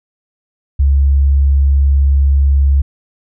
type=tone; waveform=sine; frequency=69.3 Hz; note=C#2; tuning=in tune; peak=-7 dBFS; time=0.79-2.82 s; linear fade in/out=10 ms; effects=none